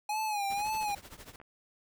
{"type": "tone with vibrato", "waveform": "square", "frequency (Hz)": 830.6, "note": "G#5", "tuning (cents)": 0, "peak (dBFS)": -31, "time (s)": [0.09, 0.95], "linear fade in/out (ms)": 5, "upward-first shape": "sine", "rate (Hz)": 1.9, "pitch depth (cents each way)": 86}
{"type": "noise with tremolo", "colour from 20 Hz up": "pink", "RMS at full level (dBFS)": -46, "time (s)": [0.5, 1.36], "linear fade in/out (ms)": 2, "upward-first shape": "triangle", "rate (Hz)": 13, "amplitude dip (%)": 90}
{"type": "clicks", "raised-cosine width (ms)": 0.5, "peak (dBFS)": [-34, -40], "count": 2, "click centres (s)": [1.401, 1.415]}
{"effects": []}